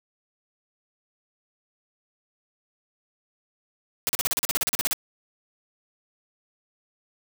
white noise bursts, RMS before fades -24 dBFS, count 15, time 4.07-4.931 s, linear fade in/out 0 ms, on 21 ms, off 39 ms, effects none

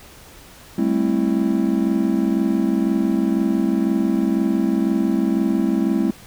triangle chord, A minor seventh, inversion third, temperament just, 198 / 220 / 264 / 330 Hz, G3 / A3 / C4 / E4, +18 / 0 / +16 / +2 cents, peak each -20 dBFS, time 0.78-6.11 s, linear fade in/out 5 ms, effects pink hiss -44 dBFS RMS until 6.26 s

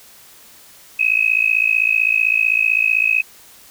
sine tone with amplitude modulation, 2553 Hz, D#7, 44 cents sharp, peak -9 dBFS, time 0.99-3.22 s, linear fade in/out 10 ms, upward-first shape sine, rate 55.7 Hz, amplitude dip 95%, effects white hiss -45 dBFS RMS until 3.7 s

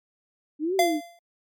sine exponential two-way sweep, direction up then down, 288.8 to 392 to 288.8 Hz, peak -23 dBFS, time 0.59-1.01 s, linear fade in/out 50 ms, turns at 0.75 s
square tone with exponential decay, 688 Hz, F5, 26 cents flat, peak -16 dBFS, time 0.79-1.19 s, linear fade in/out 2 ms, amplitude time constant 85 ms
effects MP3 96 kbps

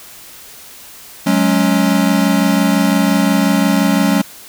square chord, F# suspended second, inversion none, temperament equal with one note detuned, 185 / 210.8 / 277.2 Hz, F#3 / G#3 / C#4, 0 / +26 / 0 cents, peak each -16 dBFS, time 1.26-4.22 s, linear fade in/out 10 ms, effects white hiss -37 dBFS RMS until 4.48 s

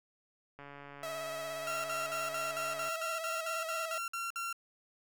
click train, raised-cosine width 0.5 ms, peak -34 dBFS, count 327, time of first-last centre 0.59-2.886 s, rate 142 Hz
sawtooth tone with vibrato, 648 Hz, E5, 30 cents flat, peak -34 dBFS, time 1.03-3.98 s, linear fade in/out 2 ms, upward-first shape sine, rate 17 Hz, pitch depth 32 cents each way
30% pulse tone bursts, 1368 Hz, F6, 36 cents flat, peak -33 dBFS, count 13, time 1.67-4.528 s, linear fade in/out 2 ms, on 170 ms, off 54 ms
effects none

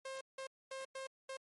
sawtooth tone bursts at uneven times, 532 Hz, C5, 29 cents sharp, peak -39 dBFS, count 5, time 0.05-0.21 / 0.38-0.47 / 0.71-0.85 / 0.95-1.07 / 1.29-1.37 s, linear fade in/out 5 ms, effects MP3 48 kbps

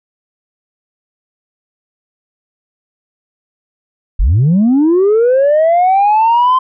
sine linear sweep, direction up, 33.34 to 1044 Hz, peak -5 dBFS, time 4.19-6.59 s, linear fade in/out 10 ms, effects tanh soft clip ceiling -5 dBFS

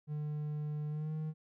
triangle tone with pitch glide, 150 to 155.74 Hz, D3 to D#3, +37 to +2 cents, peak -33 dBFS, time 0.07-1.34 s, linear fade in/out 50 ms, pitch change +65 cents, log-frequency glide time 0.89-1.12 s, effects none

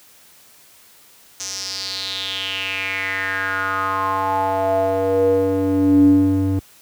square tone with band-pass filter sweep, 96 Hz, G2, 36 cents flat, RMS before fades -19 dBFS, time 1.4-6.59 s, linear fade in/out 0 ms, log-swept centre 6200 to 200 Hz, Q 5.5, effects white hiss -49 dBFS RMS until 6.81 s + high-pass 60 Hz 12 dB/octave

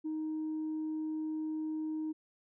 sine tone, 312.1 Hz, D#4, 5 cents sharp, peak -32 dBFS, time 0.04-2.13 s, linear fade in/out 20 ms, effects tanh soft clip ceiling -31 dBFS

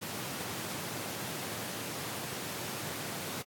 pink high-pass noise, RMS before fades -39 dBFS, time 0.01-3.43 s, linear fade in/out 20 ms, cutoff 100 Hz, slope 48 dB/octave, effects AAC 64 kbps

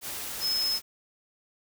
sine tone in noise, 5180 Hz, E8, 31 cents flat, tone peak -25 dBFS, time 0.4-0.8 s, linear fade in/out 50 ms, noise white, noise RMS -36 dBFS, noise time 0.01-0.82 s, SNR +8 dB, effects none

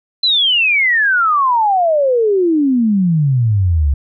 sine exponential sweep, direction down, 4117 to 67 Hz, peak -10 dBFS, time 0.23-3.94 s, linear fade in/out 5 ms, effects none

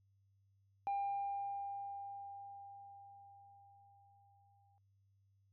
sine tone with exponential decay, 799 Hz, G5, 33 cents sharp, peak -32 dBFS, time 0.87-4.78 s, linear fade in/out 0 ms, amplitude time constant 850 ms, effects tanh soft clip ceiling -33 dBFS + added 98 Hz sine -70 dBFS peak until 5.52 s

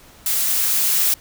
blue noise with level ramp, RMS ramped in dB -20 to -17 dBFS, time 0.26-1.14 s, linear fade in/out 2 ms, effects pink hiss -47 dBFS RMS until 1.2 s

